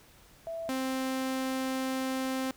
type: tone pair in turn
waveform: sine / sawtooth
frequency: 661 / 262.3 Hz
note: E5 / C4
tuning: +5 / +4 cents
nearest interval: octave + major third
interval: 1601 cents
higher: first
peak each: -34 / -26 dBFS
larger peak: second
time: 0.47-0.69 / 0.69-2.51 s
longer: second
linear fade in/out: 0 ms
effects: pink hiss -58 dBFS RMS until 2.56 s